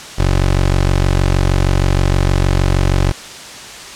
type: tone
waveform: 20% pulse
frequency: 46.4 Hz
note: F#1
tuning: 6 cents sharp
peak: -6 dBFS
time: 0.18-3.12 s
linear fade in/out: 10 ms
effects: white hiss -31 dBFS RMS until 3.95 s + low-pass 7000 Hz 12 dB/octave